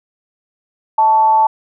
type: tone with frequency modulation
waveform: sine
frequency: 880 Hz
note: A5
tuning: in tune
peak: -8 dBFS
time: 0.98-1.47 s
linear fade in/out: 5 ms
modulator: 241 Hz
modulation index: 0.27
effects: none